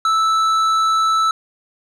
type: tone with tanh clipping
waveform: sine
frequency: 1315 Hz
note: E6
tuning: 5 cents flat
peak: -15 dBFS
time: 0.05-1.31 s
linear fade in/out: 2 ms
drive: 10 dB
effects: none